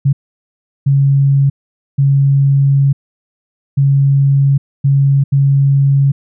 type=tone bursts at uneven times; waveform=sine; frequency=138.59 Hz; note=C#3; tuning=in tune; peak=-7 dBFS; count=6; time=0.05-0.13 / 0.86-1.5 / 1.98-2.93 / 3.77-4.58 / 4.84-5.24 / 5.32-6.12 s; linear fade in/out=10 ms; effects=none